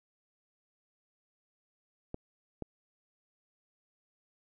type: clicks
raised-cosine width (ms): 2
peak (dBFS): -24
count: 2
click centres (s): 2.144 / 2.623
effects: none